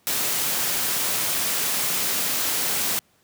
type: noise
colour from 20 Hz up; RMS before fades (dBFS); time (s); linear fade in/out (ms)
white; -24; 0.07-2.99; 0
effects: pink hiss -62 dBFS RMS until 3.23 s + high-pass 100 Hz 12 dB/octave